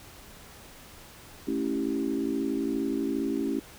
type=chord; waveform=sine; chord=A dominant seventh; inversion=none; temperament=equal; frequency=220 / 277.2 / 329.6 / 392 Hz; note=A3 / C#4 / E4 / G4; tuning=0 / 0 / 0 / 0 cents; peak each=-34 / -29 / -32 / -34 dBFS; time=1.47-3.6 s; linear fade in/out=10 ms; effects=pink hiss -49 dBFS RMS until 3.78 s